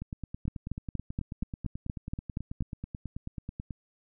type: two click trains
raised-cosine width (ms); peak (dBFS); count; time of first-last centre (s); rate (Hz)
5; -24 / -19; 35 / 10; 0.02-3.708 / 0.48-2.608; 9.22 / 4.23
effects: none